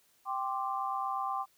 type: chord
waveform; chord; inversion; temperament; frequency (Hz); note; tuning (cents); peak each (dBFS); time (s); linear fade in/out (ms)
sine; G suspended fourth; none; equal; 784 / 1046.5 / 1174.7; G5 / C6 / D6; 0 / 0 / 0; -35 / -36 / -36; 0.25-1.46; 50
effects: white hiss -68 dBFS RMS until 1.57 s